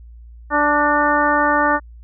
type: harmonic tone with a mistuned harmonic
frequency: 293.7 Hz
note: D4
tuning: in tune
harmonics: 1 / 2 / 3 / 4 / 5 / 6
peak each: -22 / -21 / -19 / -19 / -21 / -22 dBFS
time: 0.5-1.8 s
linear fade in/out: 50 ms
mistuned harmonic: 6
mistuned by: +39 cents
effects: added 58 Hz sine -37 dBFS peak until 2.03 s